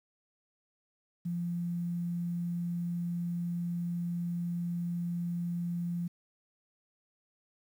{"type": "tone with quantisation", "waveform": "sine", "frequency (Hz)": 173, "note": "F3", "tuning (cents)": -16, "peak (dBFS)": -31, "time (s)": [1.25, 6.08], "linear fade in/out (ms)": 10, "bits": 10, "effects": []}